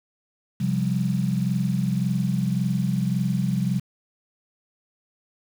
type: chord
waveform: sine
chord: C suspended fourth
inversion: none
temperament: just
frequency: 130.81 / 174.42 / 196.22 Hz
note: C3 / F3 / G3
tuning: 0 / -2 / +2 cents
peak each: -25 dBFS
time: 0.6-3.8 s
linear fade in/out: 10 ms
effects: 7-bit